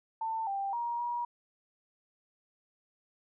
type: tone with pitch steps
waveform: sine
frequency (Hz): 894 / 789 / 946 / 957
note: A5 / G5 / A#5 / A#5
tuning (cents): +27 / +11 / +25 / +45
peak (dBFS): -31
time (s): 0.21-1.25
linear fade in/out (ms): 5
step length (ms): 260
effects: none